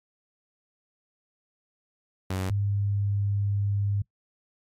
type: tone pair in turn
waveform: sawtooth / sine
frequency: 94 / 100.98 Hz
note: F#2 / G#2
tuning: +28 / -48 cents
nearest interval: minor second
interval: 124 cents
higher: second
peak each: -23 dBFS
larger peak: neither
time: 2.3-2.5 / 2.5-4.02 s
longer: second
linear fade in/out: 5 ms
effects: noise-tail reverb RT60 0.1 s tail -21 dB re dry + MP3 64 kbps